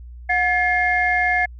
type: tone cluster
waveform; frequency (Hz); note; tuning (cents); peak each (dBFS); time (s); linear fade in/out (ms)
sine; 725 / 1721 / 2128; F#5 / A6 / C7; -35 / -39 / +29; -20; 0.29-1.46; 10
effects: tanh soft clip ceiling -6 dBFS + added 60 Hz sine -35 dBFS peak until 1.59 s